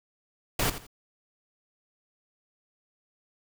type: noise with echo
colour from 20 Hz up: pink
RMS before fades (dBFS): -26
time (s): 0.59-0.7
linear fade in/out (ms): 5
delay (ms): 84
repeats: 2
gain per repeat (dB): -12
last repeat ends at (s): 0.868
effects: none